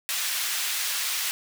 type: high-pass noise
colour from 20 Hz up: pink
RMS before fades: -28 dBFS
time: 0.09-1.31 s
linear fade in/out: 0 ms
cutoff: 2100 Hz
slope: 12 dB/octave
effects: none